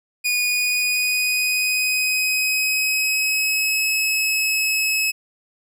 sawtooth tone with pitch glide, 2460 to 2576 Hz, D#7 to E7, -20 to -41 cents, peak -15 dBFS, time 0.24-5.12 s, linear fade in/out 20 ms, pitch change +79 cents, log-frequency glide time 0.43-3.88 s, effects none

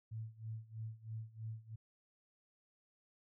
sine tone with tremolo, 111 Hz, A2, 16 cents sharp, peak -40 dBFS, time 0.11-1.76 s, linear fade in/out 10 ms, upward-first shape sine, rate 3.1 Hz, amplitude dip 90%, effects none

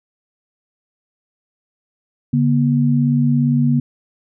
sine tone pair together, 142.8 / 240.2 Hz, D3 / B3, -48 / -48 cents, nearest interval major sixth, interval 900 cents, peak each -15 dBFS, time 2.33-3.8 s, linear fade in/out 5 ms, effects none

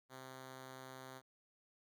5% pulse tone, 130.81 Hz, C3, in tune, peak -39 dBFS, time 0.09-1.22 s, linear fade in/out 50 ms, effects none

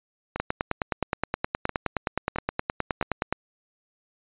two click trains, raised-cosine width 0.5 ms, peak -9 / -14 dBFS, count 29 / 5, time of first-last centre 0.4-3.326 / 0.36-3.027 s, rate 9.57 / 1.5 Hz, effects resampled to 8000 Hz

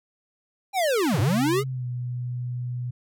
square linear two-way sweep, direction down then up, 812 to 91.2 to 437 Hz, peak -21 dBFS, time 0.73-1.64 s, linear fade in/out 50 ms, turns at 1.2 s
sine tone with pitch glide, 133.7 to 123.31 Hz, C3 to B2, +38 to -2 cents, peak -27 dBFS, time 1.13-2.91 s, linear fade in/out 10 ms, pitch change -140 cents, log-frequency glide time 1.62-1.86 s
effects none

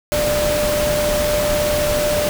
sine tone in noise, 595 Hz, D5, 22 cents sharp, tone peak -17 dBFS, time 0.12-2.29 s, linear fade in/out 0 ms, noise pink, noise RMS -22 dBFS, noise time 0.12-2.29 s, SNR +2 dB, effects none

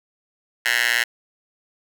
10% pulse tone with high-pass filter, 119.2 Hz, A#2, 39 cents sharp, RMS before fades -20 dBFS, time 0.65-1.04 s, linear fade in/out 10 ms, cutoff 1900 Hz, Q 2.7, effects none

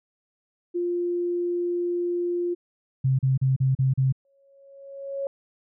sine tone, 350 Hz, F4, 4 cents sharp, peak -23 dBFS, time 0.74-2.55 s, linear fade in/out 20 ms
sine tone bursts, 132.3 Hz, C3, 20 cents sharp, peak -18 dBFS, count 6, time 3.04-4.125 s, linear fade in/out 10 ms, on 150 ms, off 37 ms
sine tone with exponential growth, 552 Hz, C#5, 7 cents flat, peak -24 dBFS, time 4.25-5.27 s, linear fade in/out 1 ms, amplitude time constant 220 ms
effects none

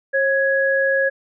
sine tone pair together, 541.4 / 1669 Hz, C#5 / G#6, -41 / +8 cents, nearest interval octave + perfect fifth, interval 1949 cents, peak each -18 dBFS, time 0.13-1.1 s, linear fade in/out 20 ms, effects none

